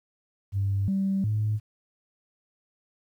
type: tone with pitch steps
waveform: sine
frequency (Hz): 98.8 / 194.1 / 106.9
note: G2 / G3 / A2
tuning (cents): +14 / -17 / -49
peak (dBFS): -22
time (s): 0.52-1.6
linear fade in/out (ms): 50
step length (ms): 360
effects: tanh soft clip ceiling -18 dBFS + 10-bit